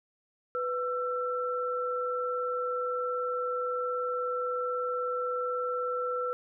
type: tone pair together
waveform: sine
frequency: 496.8 / 1339.4 Hz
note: B4 / E6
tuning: +10 / +27 cents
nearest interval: octave + perfect fourth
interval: 1717 cents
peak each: -31 / -32 dBFS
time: 0.55-6.33 s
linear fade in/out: 0 ms
effects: none